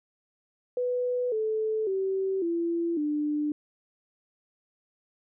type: tone with pitch steps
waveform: sine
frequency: 495.1 / 436 / 384 / 338.2 / 297.8 Hz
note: B4 / A4 / G4 / E4 / D4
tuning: +4 / -16 / -36 / +44 / +24 cents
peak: -25 dBFS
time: 0.77-3.52 s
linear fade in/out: 2 ms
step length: 550 ms
effects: none